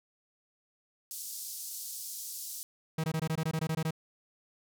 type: band-pass noise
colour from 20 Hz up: white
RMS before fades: -41 dBFS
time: 1.11-2.63 s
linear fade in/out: 0 ms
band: 4700 to 15000 Hz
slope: 24 dB/octave
type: tone bursts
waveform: 45% pulse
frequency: 159.4 Hz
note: D#3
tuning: 42 cents sharp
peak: -29 dBFS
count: 12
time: 2.98-3.908 s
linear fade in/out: 5 ms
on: 59 ms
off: 20 ms
effects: none